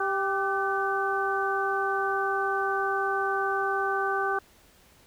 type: harmonic tone with a mistuned harmonic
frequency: 392 Hz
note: G4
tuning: in tune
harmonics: 1 / 2 / 3 / 4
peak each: -30 / -30 / -30 / -30 dBFS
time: 0-4.39 s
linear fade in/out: 5 ms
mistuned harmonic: 4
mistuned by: -51 cents
effects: pink hiss -58 dBFS RMS until 5.06 s